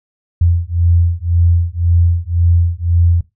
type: beating tone pair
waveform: sine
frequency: 84.8 / 86.7 Hz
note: E2 / F2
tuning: +50 / -12 cents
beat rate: 1.9 Hz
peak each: -13 dBFS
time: 0.41-3.21 s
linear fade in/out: 5 ms
effects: noise-tail reverb RT60 0.2 s tail -19 dB re dry